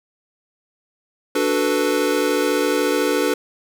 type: chord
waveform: square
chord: B minor seventh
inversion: first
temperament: equal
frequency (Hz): 293.7 / 370 / 440 / 493.9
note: D4 / F#4 / A4 / B4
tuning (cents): 0 / 0 / 0 / 0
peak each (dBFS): -23 / -25 / -23 / -23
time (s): 1.35-3.34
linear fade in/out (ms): 5
effects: none